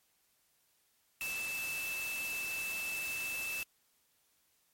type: tone in noise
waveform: sine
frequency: 2637 Hz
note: E7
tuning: in tune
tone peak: -36 dBFS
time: 1.21-3.63 s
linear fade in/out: 0 ms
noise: white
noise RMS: -43 dBFS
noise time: 1.21-3.63 s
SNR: +4 dB
effects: white hiss -73 dBFS RMS until 4.73 s + MP3 64 kbps